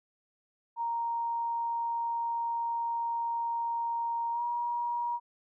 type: tone with pitch glide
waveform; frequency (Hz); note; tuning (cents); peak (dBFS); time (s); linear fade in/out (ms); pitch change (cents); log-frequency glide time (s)
sine; 932.3 to 953; A#5 to A#5; 0 to +38; -29; 0.76-5.2; 50; +38; 4.32-4.42
effects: none